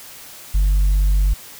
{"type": "tone with tanh clipping", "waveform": "triangle", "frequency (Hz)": 48.3, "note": "G1", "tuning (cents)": -25, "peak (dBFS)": -13, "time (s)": [0.54, 1.34], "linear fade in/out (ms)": 10, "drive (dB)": 7, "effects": ["white hiss -39 dBFS RMS until 1.59 s"]}